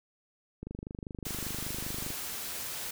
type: click train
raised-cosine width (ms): 3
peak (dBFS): -26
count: 38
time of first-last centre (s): 0.63-2.104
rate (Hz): 25.1
type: noise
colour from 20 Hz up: white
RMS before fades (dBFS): -38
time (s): 1.25-2.91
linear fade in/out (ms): 5
effects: none